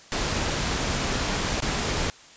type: noise with dropouts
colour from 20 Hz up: pink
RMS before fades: -26 dBFS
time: 0.12-2.1 s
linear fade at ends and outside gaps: 0 ms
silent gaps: 1.604-1.622 s
effects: white hiss -49 dBFS RMS until 2.36 s + resampled to 16000 Hz